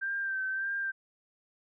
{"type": "tone with vibrato", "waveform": "sine", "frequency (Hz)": 1568, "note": "G6", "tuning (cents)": 0, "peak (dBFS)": -30, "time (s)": [0.01, 0.92], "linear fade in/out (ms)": 20, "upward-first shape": "sine", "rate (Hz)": 1.7, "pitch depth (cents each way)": 34, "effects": []}